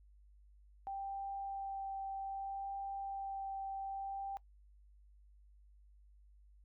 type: tone with vibrato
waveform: sine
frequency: 784 Hz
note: G5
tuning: in tune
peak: -39 dBFS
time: 0.87-4.37 s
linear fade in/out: 0 ms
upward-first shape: sine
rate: 0.63 Hz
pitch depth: 9 cents each way
effects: noise-tail reverb RT60 0.1 s tail -20 dB re dry + added 50 Hz sine -60 dBFS peak until 6.64 s